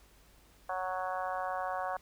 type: harmonic tone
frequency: 185.1 Hz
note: F#3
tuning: 1 cent sharp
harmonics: 3 / 4 / 5 / 6 / 7 / 8 / 9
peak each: -40 / -36 / -42 / -39 / -48 / -44 / -48 dBFS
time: 0.69-1.97 s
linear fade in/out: 5 ms
effects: added 50 Hz sine -63 dBFS peak until 2.01 s + pink hiss -63 dBFS RMS until 2.01 s

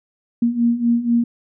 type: beating tone pair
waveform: sine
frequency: 233.1 / 237.2 Hz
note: A#3 / A#3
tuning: 0 / +30 cents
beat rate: 4.1 Hz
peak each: -20 / -16 dBFS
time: 0.42-1.24 s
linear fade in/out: 5 ms
effects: none

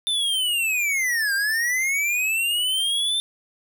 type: linear two-way sweep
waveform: square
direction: down then up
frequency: 3582 to 1568 to 3582 Hz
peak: -21 dBFS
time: 0.07-3.2 s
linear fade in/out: 0 ms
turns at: 1.34 s
effects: none

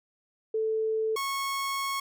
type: tone pair in turn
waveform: sine / sawtooth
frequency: 440 / 1098.2 Hz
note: A4 / C#6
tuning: 0 / -17 cents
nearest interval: octave + major third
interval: 1583 cents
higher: second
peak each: -25 dBFS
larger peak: neither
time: 0.54-1.16 / 1.16-2 s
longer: second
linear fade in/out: 5 ms
effects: none

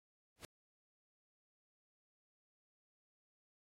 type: noise with exponential growth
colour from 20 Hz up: pink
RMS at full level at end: -44 dBFS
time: 0.36-0.45 s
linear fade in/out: 1 ms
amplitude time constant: 18 ms
effects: low-pass 12000 Hz 12 dB/octave + AAC 64 kbps

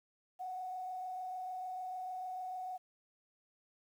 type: tone with frequency modulation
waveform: sine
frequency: 740 Hz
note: F#5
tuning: in tune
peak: -39 dBFS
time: 0.39-2.78 s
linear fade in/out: 20 ms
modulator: 26.7 Hz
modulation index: 0.53
effects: 11-bit

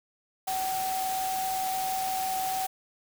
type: tone in noise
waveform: sine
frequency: 758 Hz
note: F#5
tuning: 42 cents sharp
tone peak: -28 dBFS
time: 0.47-2.67 s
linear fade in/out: 10 ms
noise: white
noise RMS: -36 dBFS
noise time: 0.47-2.67 s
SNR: +5 dB
effects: none

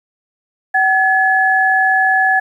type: tone pair together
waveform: sine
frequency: 759.5 / 1705 Hz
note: F#5 / G#6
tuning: +45 / +45 cents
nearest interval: octave + major second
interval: 1400 cents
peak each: -14 / -12 dBFS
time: 0.74-2.4 s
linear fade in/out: 10 ms
effects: 8-bit

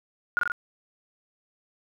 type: tone with echo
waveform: sine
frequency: 1431 Hz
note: F6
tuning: 42 cents sharp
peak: -19 dBFS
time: 0.37-0.39 s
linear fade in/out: 0 ms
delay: 43 ms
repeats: 3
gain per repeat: -2 dB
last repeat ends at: 0.519 s
effects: none

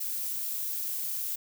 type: noise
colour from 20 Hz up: violet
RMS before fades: -33 dBFS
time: 0-1.36 s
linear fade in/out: 10 ms
effects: none

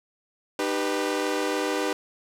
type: chord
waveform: sawtooth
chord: Eb augmented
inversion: none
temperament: equal with one note detuned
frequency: 304.9 / 392 / 493.9 Hz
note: Eb4 / G4 / B4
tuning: -35 / 0 / 0 cents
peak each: -25 dBFS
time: 0.59-1.93 s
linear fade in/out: 2 ms
effects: low-pass 10000 Hz 12 dB/octave + 9-bit

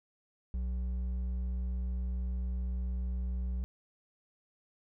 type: tone with hard clipping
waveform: sine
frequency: 61.74 Hz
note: B1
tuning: in tune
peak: -33 dBFS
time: 0.54-3.64 s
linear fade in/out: 0 ms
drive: 5 dB
effects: none

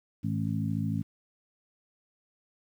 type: harmonic tone with a mistuned harmonic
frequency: 53.6 Hz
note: A1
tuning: 45 cents flat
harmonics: 2 / 3 / 4 / 5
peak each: -32 / -32 / -33 / -36 dBFS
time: 0.23-1.03 s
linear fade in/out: 20 ms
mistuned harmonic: 5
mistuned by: +25 cents
effects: 10-bit

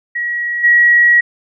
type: tone with level steps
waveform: sine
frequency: 1912 Hz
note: A#6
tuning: 43 cents sharp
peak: -16 / -6 dBFS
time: 0.15-1.21 s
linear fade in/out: 10 ms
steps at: 0.63 s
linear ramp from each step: 20 ms
effects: none

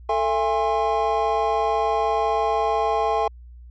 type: tone cluster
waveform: triangle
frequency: 444 / 671 / 817 / 1062 Hz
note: A4 / E5 / G#5 / C6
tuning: +16 / +31 / -29 / +25 cents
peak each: -23 / -23 / -21 / -25 dBFS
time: 0.09-3.28 s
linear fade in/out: 5 ms
effects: added 60 Hz sine -40 dBFS peak until 3.7 s + resampled to 16000 Hz

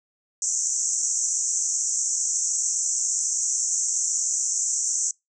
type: band-pass noise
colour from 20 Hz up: white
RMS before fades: -25 dBFS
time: 0.42-5.11 s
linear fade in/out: 2 ms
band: 5900 to 7800 Hz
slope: 96 dB/octave
effects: noise-tail reverb RT60 0.2 s tail -26 dB re dry

